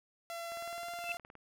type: tone with pitch glide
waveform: sawtooth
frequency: 678 to 692.2 Hz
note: E5 to F5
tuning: +49 to -16 cents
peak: -36 dBFS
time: 0.3-1.17 s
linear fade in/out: 0 ms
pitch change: +35 cents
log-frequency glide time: 0.55-0.94 s
type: click train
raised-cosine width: 0.5 ms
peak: -37 dBFS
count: 17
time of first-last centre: 0.52-1.353 s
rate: 19.2 Hz
type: tone with exponential growth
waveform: sine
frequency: 2658 Hz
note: E7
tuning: 14 cents sharp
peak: -31 dBFS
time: 0.94-1.12 s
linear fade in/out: 1 ms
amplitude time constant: 39 ms
effects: none